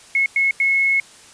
sine tone bursts at uneven times, 2182 Hz, C#7, 28 cents flat, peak -14 dBFS, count 3, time 0.15-0.26 / 0.36-0.51 / 0.6-1 s, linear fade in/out 2 ms, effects white hiss -45 dBFS RMS until 1.33 s + resampled to 22050 Hz

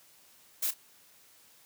blue noise with echo, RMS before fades -30 dBFS, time 0.62-0.71 s, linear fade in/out 10 ms, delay 31 ms, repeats 1, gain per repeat -15 dB, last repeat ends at 0.741 s, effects white hiss -60 dBFS RMS until 1.65 s + high-pass 80 Hz 12 dB/octave

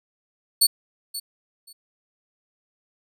20% pulse tone with echo, 4437 Hz, C#8, 1 cent sharp, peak -8 dBFS, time 0.61-0.67 s, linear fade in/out 10 ms, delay 530 ms, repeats 2, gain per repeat -15 dB, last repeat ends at 1.73 s, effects none

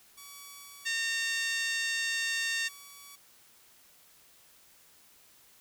5% pulse tone with tremolo, 1136 Hz, C#6, 42 cents sharp, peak -34 dBFS, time 0.17-3.16 s, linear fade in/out 10 ms, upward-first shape sine, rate 0.99 Hz, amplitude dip 30%
harmonic tone, 913 Hz, A#5, 36 cents flat, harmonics 2 / 3 / 4 / 5 / 6 / 7 / 8 / 9, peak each -32 / -36 / -38 / -40 / -42 / -43 / -44 / -45 dBFS, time 0.85-2.69 s, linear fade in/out 20 ms
effects white hiss -60 dBFS RMS until 5.6 s

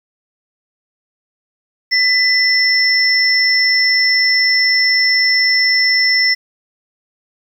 sine tone pair together, 2000 / 5348 Hz, B6 / E8, +21 / +24 cents, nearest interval octave + perfect fourth, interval 1703 cents, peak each -13 dBFS, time 1.91-6.35 s, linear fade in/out 20 ms, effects 7-bit

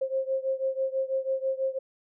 sine beating tone pair, 529 / 535.1 Hz, C5 / C5, +19 / +39 cents, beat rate 6.1 Hz, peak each -28 / -30 dBFS, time 0.01-1.79 s, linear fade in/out 10 ms, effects none

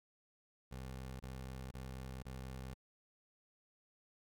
20% pulse tone bursts, 65 Hz, C2, 11 cents flat, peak -40 dBFS, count 4, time 0.71-2.742 s, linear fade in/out 10 ms, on 490 ms, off 24 ms, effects 13-bit

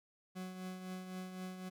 40% pulse tone with tremolo, 185 Hz, F#3, in tune, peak -40 dBFS, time 0.35-1.7 s, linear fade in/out 20 ms, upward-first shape triangle, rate 3.9 Hz, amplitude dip 55%, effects none

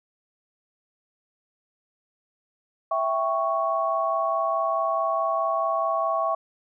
sine chord, C# diminished, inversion first, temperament equal, 659.3 / 784 / 1108.7 Hz, E5 / G5 / C#6, 0 / 0 / 0 cents, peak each -25 / -30 / -25 dBFS, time 2.91-6.35 s, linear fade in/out 5 ms, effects none

